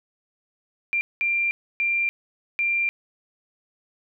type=tone bursts at uneven times; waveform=sine; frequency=2377 Hz; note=D7; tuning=20 cents sharp; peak=-20 dBFS; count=4; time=0.93-1.01 / 1.21-1.51 / 1.8-2.09 / 2.59-2.89 s; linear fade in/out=0 ms; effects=none